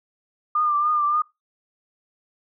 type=tone with vibrato; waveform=sine; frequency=1199 Hz; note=D6; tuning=36 cents sharp; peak=-18 dBFS; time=0.55-1.22 s; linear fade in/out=5 ms; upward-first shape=triangle; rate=3.5 Hz; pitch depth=50 cents each way; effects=noise-tail reverb RT60 0.2 s tail -20 dB re dry